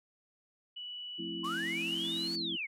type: tone with pitch glide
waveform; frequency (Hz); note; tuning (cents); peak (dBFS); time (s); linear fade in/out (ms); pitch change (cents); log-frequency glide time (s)
sine; 2952 to 2928; F#7 to F#7; -5 to -19; -40; 0.76-2.28; 10; -14; 1.48-1.53
type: chord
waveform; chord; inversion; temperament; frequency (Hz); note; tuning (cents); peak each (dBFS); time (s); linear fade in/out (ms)
sine; F major seventh; none; equal with one note detuned; 174.61 / 220 / 261.6 / 331.5; F3 / A3 / C4 / E4; 0 / 0 / 0 / +10; -45 / -45 / -46 / -40; 1.18-2.57; 20
type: linear two-way sweep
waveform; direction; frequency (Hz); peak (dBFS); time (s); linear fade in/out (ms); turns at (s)
sine; up then down; 1010 to 4563 to 2081; -34; 1.43-2.67; 20; 2.36
type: high-pass noise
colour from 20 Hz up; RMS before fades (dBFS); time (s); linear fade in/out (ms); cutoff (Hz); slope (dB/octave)
white; -48; 1.44-2.36; 5; 150; 12
effects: low-pass 10000 Hz 12 dB/octave